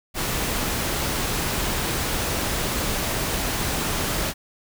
pink noise, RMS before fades -25 dBFS, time 0.14-4.34 s, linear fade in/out 50 ms, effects none

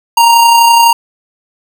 square tone with amplitude modulation, 932.3 Hz, A#5, in tune, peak -3 dBFS, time 0.17-0.93 s, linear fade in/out 5 ms, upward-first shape sine, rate 31.9 Hz, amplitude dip 30%, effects none

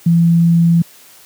sine tone, 168.5 Hz, E3, 38 cents sharp, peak -7 dBFS, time 0.06-0.82 s, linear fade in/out 5 ms, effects white hiss -43 dBFS RMS until 1.25 s + high-pass 100 Hz 12 dB/octave

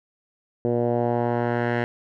10% pulse tone with low-pass filter sweep, 119.5 Hz, A#2, 43 cents sharp, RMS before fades -23 dBFS, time 0.65-1.84 s, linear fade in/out 0 ms, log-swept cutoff 470 to 2000 Hz, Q 1.8, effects none

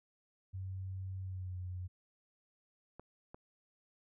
sine tone with pitch glide, 94.6 to 90.9 Hz, F#2 to F#2, +39 to -30 cents, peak -39 dBFS, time 0.53-1.88 s, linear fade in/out 20 ms, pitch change -69 cents, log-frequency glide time 1.21-1.57 s
clicks, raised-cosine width 1 ms, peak -35 dBFS, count 2, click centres 2.996 / 3.345 s
effects none

